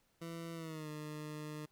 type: tone with pitch glide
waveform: 20% pulse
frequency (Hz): 166.5 to 151.8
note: E3 to D#3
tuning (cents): +18 to -42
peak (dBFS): -38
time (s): 0.21-1.66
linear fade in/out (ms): 10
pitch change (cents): -160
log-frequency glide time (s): 0.54-0.89
effects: pink hiss -75 dBFS RMS until 1.71 s